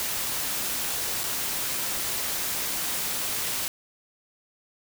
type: noise with dropouts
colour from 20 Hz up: white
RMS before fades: -29 dBFS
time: 0-3.68 s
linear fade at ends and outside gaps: 1 ms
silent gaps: 1.234-1.238 s
effects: none